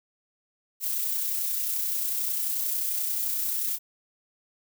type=noise with amplitude modulation; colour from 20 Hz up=violet; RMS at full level=-27 dBFS; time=0.8-3.79 s; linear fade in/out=50 ms; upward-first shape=sine; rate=31.3 Hz; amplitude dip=30%; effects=none